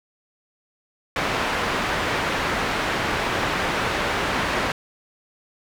white low-pass noise, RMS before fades -24 dBFS, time 1.16-4.72 s, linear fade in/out 2 ms, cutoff 1900 Hz, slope 12 dB/octave, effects none

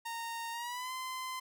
sawtooth tone with pitch glide, 924 to 1031.2 Hz, A#5 to C6, -16 to -26 cents, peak -34 dBFS, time 0.05-1.4 s, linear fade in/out 10 ms, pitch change +190 cents, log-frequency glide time 0.52-0.92 s, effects none

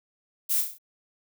violet noise with echo, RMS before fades -25 dBFS, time 0.49-0.62 s, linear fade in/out 20 ms, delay 33 ms, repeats 5, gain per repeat -5 dB, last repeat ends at 0.785 s, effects none

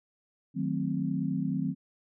sine chord, D# diminished seventh, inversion none, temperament equal, 155.56 / 185 / 220 / 261.6 Hz, D#3 / F#3 / A3 / C4, 0 / 0 / 0 / 0 cents, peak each -33 / -32 / -36 / -32 dBFS, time 0.54-1.75 s, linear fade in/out 50 ms, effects none

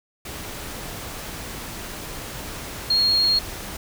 sine tone in noise, 4273 Hz, C8, 36 cents sharp, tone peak -16 dBFS, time 2.9-3.39 s, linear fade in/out 5 ms, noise pink, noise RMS -34 dBFS, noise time 0.25-3.77 s, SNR +15 dB, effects none

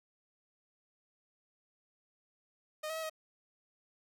sawtooth tone with pitch steps, 616 / 639 / 643 / 631 Hz, D#5 / D#5 / E5 / D#5, -17 / +46 / -43 / +24 cents, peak -33 dBFS, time 2.83-3.098 s, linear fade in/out 10 ms, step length 67 ms, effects none

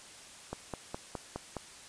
click train, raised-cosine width 1 ms, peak -22 dBFS, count 6, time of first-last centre 0.53-1.567 s, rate 4.82 Hz, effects white hiss -51 dBFS RMS until 1.88 s + resampled to 22050 Hz

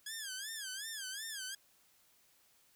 10% pulse tone with vibrato, 1652 Hz, G#6, 10 cents flat, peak -32 dBFS, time 0.06-1.55 s, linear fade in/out 5 ms, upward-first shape sine, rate 2.7 Hz, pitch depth 160 cents each way, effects white hiss -69 dBFS RMS until 2.75 s

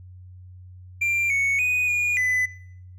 triangle tone with pitch steps, 2374 / 2218 / 2485 / 2441 / 2004 Hz, D7 / C#7 / D#7 / D#7 / B6, +18 / 0 / -3 / -34 / +25 cents, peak -18 dBFS, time 1.01-2.46 s, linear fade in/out 10 ms, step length 290 ms, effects noise-tail reverb RT60 0.7 s tail -20 dB re dry + added 91 Hz sine -41 dBFS peak until 2.98 s

